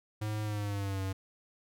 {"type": "tone with pitch glide", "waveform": "square", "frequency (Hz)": [106.9, 95.79], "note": ["A2", "G2"], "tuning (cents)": [-49, -39], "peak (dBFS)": -33, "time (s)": [0.21, 1.13], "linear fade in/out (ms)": 10, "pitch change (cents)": -190, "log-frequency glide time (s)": [0.43, 1.02], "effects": []}